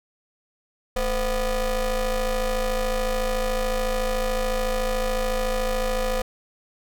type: ring-modulated tone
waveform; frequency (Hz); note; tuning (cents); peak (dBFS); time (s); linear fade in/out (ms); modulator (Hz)
40% pulse; 243.1; B3; -27; -18; 0.96-6.22; 5; 270
effects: none

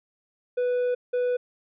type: tone bursts at uneven times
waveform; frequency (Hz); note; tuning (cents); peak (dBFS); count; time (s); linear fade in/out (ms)
triangle; 493.9; B4; 0; -20; 2; 0.57-0.95 / 1.13-1.37; 10
effects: resampled to 8000 Hz

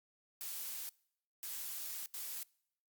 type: noise bursts at uneven times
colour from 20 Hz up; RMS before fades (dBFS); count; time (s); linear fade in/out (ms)
blue; -43; 3; 0.41-0.89 / 1.43-2.06 / 2.14-2.43; 0
effects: noise-tail reverb RT60 0.7 s tail -25 dB re dry + Opus 48 kbps

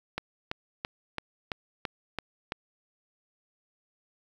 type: click train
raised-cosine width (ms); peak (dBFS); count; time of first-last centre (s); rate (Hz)
0.3; -15; 8; 0.18-2.521; 2.99
effects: 8-bit

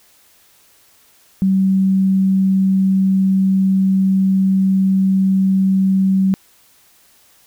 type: tone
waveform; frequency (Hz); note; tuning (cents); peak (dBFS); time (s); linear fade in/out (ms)
sine; 191.3; G3; -42; -11; 1.42-6.34; 0
effects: white hiss -52 dBFS RMS until 7.46 s

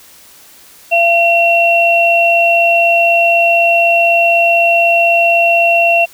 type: tone pair together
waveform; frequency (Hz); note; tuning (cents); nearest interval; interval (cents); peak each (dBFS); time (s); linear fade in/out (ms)
sine; 682 / 2728; F5 / F7; -41 / -41; 2 octaves; 2400; -10; 0.91-6.06; 20
effects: white hiss -41 dBFS RMS until 6.13 s

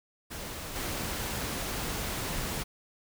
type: noise with level steps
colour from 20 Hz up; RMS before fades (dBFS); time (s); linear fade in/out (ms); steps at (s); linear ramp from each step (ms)
pink; -39 / -34; 0.3-2.64; 20; 0.75; 10
effects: none

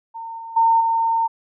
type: tone with level steps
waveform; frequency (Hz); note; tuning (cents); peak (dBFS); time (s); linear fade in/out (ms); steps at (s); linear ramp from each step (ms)
sine; 911; A#5; -40; -29 / -31 / -12 / -16; 0.14-1.28; 20; 0.38 / 0.56 / 0.8; 10
effects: none

